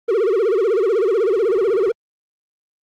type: tone with vibrato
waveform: triangle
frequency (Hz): 418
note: G#4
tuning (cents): +11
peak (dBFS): -12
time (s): 0.08-1.92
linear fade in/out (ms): 10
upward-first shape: sine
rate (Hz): 16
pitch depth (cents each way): 230
effects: Opus 24 kbps